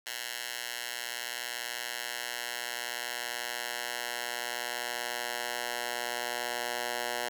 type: tone with high-pass filter sweep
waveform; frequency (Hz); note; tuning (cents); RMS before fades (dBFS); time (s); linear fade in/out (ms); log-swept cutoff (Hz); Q
10% pulse; 120.6; B2; -41; -36; 0.06-7.29; 10; 2000 to 780; 0.74
effects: none